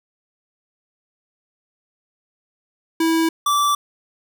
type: tone pair in turn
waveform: square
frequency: 326.4 / 1163.2 Hz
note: E4 / D6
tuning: -17 / -17 cents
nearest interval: octave + minor seventh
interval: 2200 cents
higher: second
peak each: -16 dBFS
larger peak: neither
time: 3-3.29 / 3.46-3.75 s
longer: neither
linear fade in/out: 5 ms
effects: none